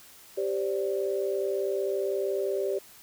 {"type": "chord", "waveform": "sine", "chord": "G suspended fourth", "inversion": "none", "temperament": "equal with one note detuned", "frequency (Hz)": [392, 523.3, 583.3], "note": ["G4", "C5", "D5"], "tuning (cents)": [0, 0, -12], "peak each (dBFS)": [-28, -33, -32], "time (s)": [0.37, 2.79], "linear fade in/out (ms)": 10, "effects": ["white hiss -52 dBFS RMS until 3.02 s"]}